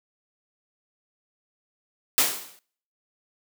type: noise with exponential decay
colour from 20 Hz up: white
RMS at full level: -17 dBFS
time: 2.18-2.59 s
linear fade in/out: 0 ms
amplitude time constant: 88 ms
effects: noise-tail reverb RT60 0.6 s tail -25 dB re dry + high-pass 200 Hz 12 dB/octave